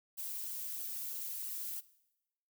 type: noise with flanger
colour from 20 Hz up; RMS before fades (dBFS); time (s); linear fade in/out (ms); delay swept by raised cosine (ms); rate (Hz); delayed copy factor
violet; -41; 0.17-1.81; 20; 0.65 to 2.65; 3.1; +0.5
effects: noise-tail reverb RT60 0.9 s tail -19 dB re dry